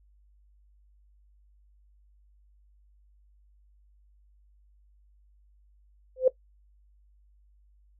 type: tone with exponential growth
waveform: sine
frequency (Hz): 515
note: C5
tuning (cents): -28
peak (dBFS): -13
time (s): 6.16-6.28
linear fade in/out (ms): 5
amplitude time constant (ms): 26
effects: noise-tail reverb RT60 0.1 s tail -17 dB re dry + added 50 Hz sine -58 dBFS peak until 7.99 s